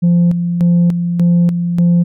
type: tone with tremolo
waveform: sine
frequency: 173.2 Hz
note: F3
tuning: 14 cents flat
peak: -5 dBFS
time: 0.02-2.04 s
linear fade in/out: 20 ms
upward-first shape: square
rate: 1.7 Hz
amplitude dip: 60%
effects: tanh soft clip ceiling -6 dBFS